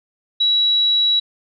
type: tone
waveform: sine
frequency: 3900 Hz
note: B7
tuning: 23 cents flat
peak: -13 dBFS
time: 0.4-1.2 s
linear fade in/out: 10 ms
effects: none